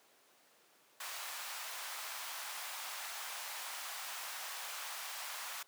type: high-pass noise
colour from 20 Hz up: pink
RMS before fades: -44 dBFS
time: 1-5.63 s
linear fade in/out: 5 ms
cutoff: 770 Hz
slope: 24 dB/octave
effects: pink hiss -66 dBFS RMS until 5.67 s + high-pass 400 Hz 12 dB/octave